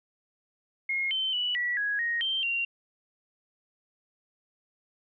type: tone with pitch steps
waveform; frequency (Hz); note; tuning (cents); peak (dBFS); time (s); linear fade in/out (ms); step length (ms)
sine; 2151 / 3085 / 2954 / 1943 / 1663 / 1872 / 3138 / 2761; C7 / G7 / F#7 / B6 / G#6 / A#6 / G7 / F7; +47 / -28 / -3 / -29 / +2 / +7 / +1 / -20; -26; 0.89-2.65; 5; 220
effects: none